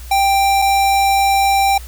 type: tone pair in turn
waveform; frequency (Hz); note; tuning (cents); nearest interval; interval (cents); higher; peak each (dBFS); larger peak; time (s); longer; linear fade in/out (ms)
square; 787 / 787; G5 / G5; +7 / +7; unison; 0; neither; -12; neither; 0.11-0.62 / 0.62-1.78; second; 5
effects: added 60 Hz sine -30 dBFS peak until 1.87 s + white hiss -40 dBFS RMS until 1.87 s